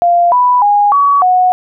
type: tone with pitch steps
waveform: sine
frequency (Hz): 695 / 989 / 821 / 1131 / 733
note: F5 / B5 / G#5 / C#6 / F#5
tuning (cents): -9 / +2 / -20 / +34 / -16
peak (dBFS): -6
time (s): 0.02-1.52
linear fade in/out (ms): 0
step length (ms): 300
effects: none

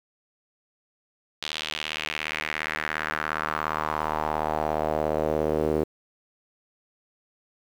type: tone with band-pass filter sweep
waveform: sawtooth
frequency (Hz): 77.2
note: D#2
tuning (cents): -13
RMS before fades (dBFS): -28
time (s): 1.42-5.84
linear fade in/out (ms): 5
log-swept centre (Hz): 3600 to 410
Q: 2.6
effects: 8-bit

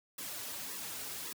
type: noise with flanger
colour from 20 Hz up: white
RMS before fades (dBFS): -42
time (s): 0.18-1.33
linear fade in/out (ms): 5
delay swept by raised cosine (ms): 1.3 to 5.8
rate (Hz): 1.8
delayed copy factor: -0.85
effects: high-pass 100 Hz 12 dB/octave

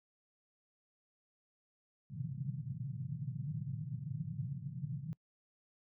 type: band-pass noise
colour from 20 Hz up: pink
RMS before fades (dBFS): -41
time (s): 2.1-5.13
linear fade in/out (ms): 0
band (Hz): 120 to 160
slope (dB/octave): 48
effects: noise-tail reverb RT60 0.1 s tail -25 dB re dry

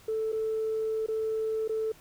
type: tone with dropouts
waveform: sine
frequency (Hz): 440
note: A4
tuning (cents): 0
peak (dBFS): -26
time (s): 0.08-1.92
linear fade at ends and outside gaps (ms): 5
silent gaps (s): 0.321-0.327 / 1.063-1.084 / 1.679-1.693
effects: tanh soft clip ceiling -23 dBFS + pink hiss -56 dBFS RMS until 2 s

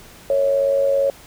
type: tone with amplitude modulation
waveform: sine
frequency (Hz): 553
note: C#5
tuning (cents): -4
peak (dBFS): -12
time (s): 0.3-1.1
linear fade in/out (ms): 2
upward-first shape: sine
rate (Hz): 97.9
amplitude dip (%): 55
effects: pink hiss -44 dBFS RMS until 1.26 s

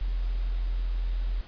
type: tone with quantisation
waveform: sine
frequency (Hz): 42.87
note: F1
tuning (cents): -31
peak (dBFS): -25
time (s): 0.01-1.41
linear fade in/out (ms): 0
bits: 9
effects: pink hiss -50 dBFS RMS until 1.47 s + resampled to 11025 Hz

